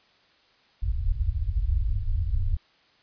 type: low-pass noise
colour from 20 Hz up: pink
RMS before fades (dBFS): -25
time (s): 0.82-2.57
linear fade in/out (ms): 5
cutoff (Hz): 100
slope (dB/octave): 48
effects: white hiss -61 dBFS RMS until 3.02 s + resampled to 11025 Hz